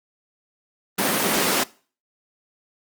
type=high-pass noise; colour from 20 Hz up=pink; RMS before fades=-21 dBFS; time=0.98-1.64 s; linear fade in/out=10 ms; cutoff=190 Hz; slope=24 dB/octave; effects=noise-tail reverb RT60 0.4 s tail -21 dB re dry + Opus 32 kbps